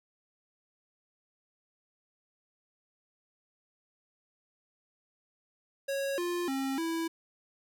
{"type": "tone with pitch steps", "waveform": "square", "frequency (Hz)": [551, 350.6, 269.3, 329.3], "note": ["C#5", "F4", "C#4", "E4"], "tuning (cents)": [-11, 7, -50, -2], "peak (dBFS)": -31, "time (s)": [5.88, 7.08], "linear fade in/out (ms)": 10, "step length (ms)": 300, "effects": []}